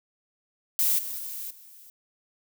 violet noise with level steps, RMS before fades -23 / -34 / -36 / -50 dBFS, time 0.79-1.9 s, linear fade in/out 0 ms, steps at 0.98 / 1.18 / 1.5 s, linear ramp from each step 10 ms, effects none

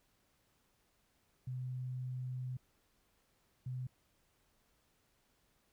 sine tone bursts at uneven times, 127.2 Hz, C3, 48 cents flat, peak -38 dBFS, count 2, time 1.47-2.57 / 3.66-3.87 s, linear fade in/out 5 ms, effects pink hiss -75 dBFS RMS until 5.72 s

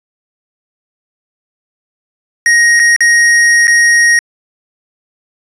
square tone with dropouts, 1876 Hz, A#6, 11 cents sharp, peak -6 dBFS, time 2.46-4.19 s, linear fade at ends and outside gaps 1 ms, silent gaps 2.794-2.798 / 2.963-3.006 / 3.671-3.679 s, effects resampled to 22050 Hz

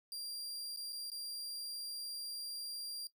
sawtooth tone with dropouts, 4761 Hz, D8, 23 cents sharp, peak -39 dBFS, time 0.12-3.07 s, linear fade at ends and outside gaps 1 ms, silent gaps 0.762-0.772 / 0.924-0.929 / 1.101-1.117 s, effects noise-tail reverb RT60 0.1 s tail -18 dB re dry

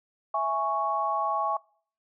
sine chord, C# minor, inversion first, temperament equal, 659.3 / 830.6 / 1108.7 Hz, E5 / G#5 / C#6, 0 / 0 / 0 cents, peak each -31 / -29 / -27 dBFS, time 0.34-1.57 s, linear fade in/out 5 ms, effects noise-tail reverb RT60 0.5 s tail -24 dB re dry

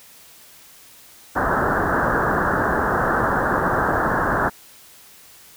white low-pass noise, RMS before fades -20 dBFS, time 1.35-4.5 s, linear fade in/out 20 ms, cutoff 1700 Hz, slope 96 dB/octave, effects white hiss -47 dBFS RMS until 5.56 s

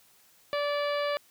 harmonic tone with a mistuned harmonic, 580 Hz, D5, 22 cents flat, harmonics 1 / 2 / 3 / 4 / 5 / 6 / 7 / 8, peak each -28 / -34 / -38 / -40 / -42 / -44 / -45 / -46 dBFS, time 0.53-1.17 s, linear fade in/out 0 ms, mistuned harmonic 8, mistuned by +26 cents, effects white hiss -61 dBFS RMS until 1.3 s + high-pass 60 Hz 12 dB/octave

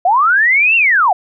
sine linear two-way sweep, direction up then down, 674 to 2778 to 674 Hz, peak -8 dBFS, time 0.05-1.13 s, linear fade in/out 5 ms, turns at 0.76 s, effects none

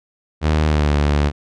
sawtooth tone with pitch glide, 77.1 to 73.07 Hz, D#2 to D2, -15 to -8 cents, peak -10 dBFS, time 0.41-1.32 s, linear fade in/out 50 ms, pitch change -93 cents, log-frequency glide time 0.66-0.91 s, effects low-pass 5000 Hz 12 dB/octave

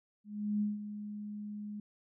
sine tone with ADSR envelope, 208.4 Hz, G#3, 6 cents sharp, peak -28 dBFS, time 0.24-1.8 s, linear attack 370 ms, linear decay 170 ms, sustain -11 dB, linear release 3 ms, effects none

